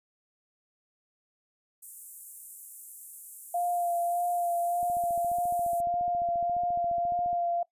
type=high-pass noise; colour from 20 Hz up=pink; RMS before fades=-45 dBFS; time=1.82-5.81 s; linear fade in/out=10 ms; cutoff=8000 Hz; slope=48 dB/octave
type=tone with vibrato; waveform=sine; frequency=697 Hz; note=F5; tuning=4 cents flat; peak=-26 dBFS; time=3.54-7.63 s; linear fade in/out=5 ms; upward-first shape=sine; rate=1.7 Hz; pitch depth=18 cents each way
type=click train; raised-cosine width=3 ms; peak=-35 dBFS; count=37; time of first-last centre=4.83-7.33 s; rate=14.4 Hz
effects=noise-tail reverb RT60 0.1 s tail -20 dB re dry + resampled to 32000 Hz